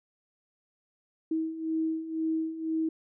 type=beating tone pair; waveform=sine; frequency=319.1 / 321.1 Hz; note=D#4 / E4; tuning=+44 / -45 cents; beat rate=2 Hz; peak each=-34 / -29 dBFS; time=1.31-2.89 s; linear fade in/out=5 ms; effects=none